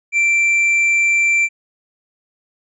sine tone with tanh clipping, 2349 Hz, D7, in tune, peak -13 dBFS, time 0.12-1.49 s, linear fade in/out 50 ms, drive 5 dB, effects resampled to 22050 Hz

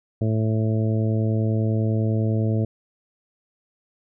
harmonic tone, 110 Hz, A2, in tune, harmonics 1 / 2 / 3 / 4 / 5 / 6, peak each -20 / -26 / -30 / -32 / -34 / -36 dBFS, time 0.21-2.65 s, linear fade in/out 5 ms, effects none

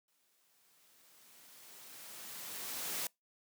white noise with exponential growth, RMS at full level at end -37 dBFS, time 0.08-3.07 s, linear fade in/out 2 ms, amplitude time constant 650 ms, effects noise-tail reverb RT60 0.2 s tail -26 dB re dry + high-pass 150 Hz 12 dB/octave

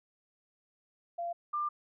sine tone pair in turn, 688 / 1193.9 Hz, F5 / D6, -26 / +28 cents, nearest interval minor seventh, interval 954 cents, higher second, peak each -33 / -30 dBFS, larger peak second, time 1.18-1.33 / 1.53-1.69 s, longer second, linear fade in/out 10 ms, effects none

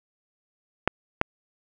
clicks, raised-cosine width 0.5 ms, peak -4 dBFS, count 2, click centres 0.876 / 1.214 s, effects none

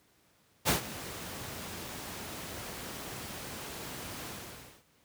pink noise with ADSR envelope, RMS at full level -24 dBFS, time 0.65-4.84 s, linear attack 37 ms, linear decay 120 ms, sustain -17 dB, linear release 570 ms, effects pink hiss -67 dBFS RMS until 5.04 s + high-pass 80 Hz 12 dB/octave

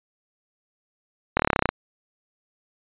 slowing click train, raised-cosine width 0.5 ms, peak -3 dBFS, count 12, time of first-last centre 1.37-1.69 s, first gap 25 ms, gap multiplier 1.03, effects resampled to 8000 Hz

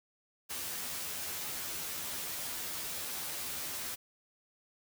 white noise with comb filter, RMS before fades -39 dBFS, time 0.49-3.96 s, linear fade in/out 20 ms, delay 12 ms, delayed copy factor +0.95, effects none

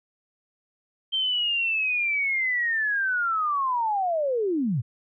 sine linear sweep, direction down, 3145 to 100.9 Hz, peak -22 dBFS, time 1.12-4.82 s, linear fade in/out 20 ms, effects none

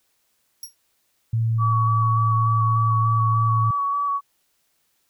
15% pulse tone with exponential decay, 5610 Hz, F8, 7 cents sharp, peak -23 dBFS, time 0.63-0.75 s, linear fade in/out 2 ms, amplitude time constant 25 ms
sine tone with pitch glide, 113.7 to 112.13 Hz, A#2 to A2, -43 to +33 cents, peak -18 dBFS, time 1.33-3.71 s, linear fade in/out 5 ms, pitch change -24 cents, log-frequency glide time 1.45-1.69 s
sine tone with vibrato, 1134 Hz, C#6, 39 cents sharp, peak -20 dBFS, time 1.58-4.21 s, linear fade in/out 50 ms, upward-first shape square, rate 3.4 Hz, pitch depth 16 cents each way
effects white hiss -68 dBFS RMS until 5.09 s

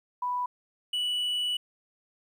sine / triangle tone pair in turn, 987.8 / 2953 Hz, B5 / F#7, 0 / -4 cents, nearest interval octave + perfect fifth, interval 1896 cents, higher second, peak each -27 / -25 dBFS, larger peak second, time 0.22-0.46 / 0.93-1.57 s, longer second, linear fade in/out 5 ms, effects 11-bit

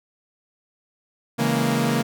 sawtooth chord, A# half-diminished seventh, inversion first, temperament equal, 138.59 / 164.81 / 207.7 / 233.1 Hz, C#3 / E3 / G#3 / A#3, 0 / 0 / 0 / 0 cents, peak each -21 / -23 / -24 / -18 dBFS, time 1.38-2.03 s, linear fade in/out 20 ms, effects none

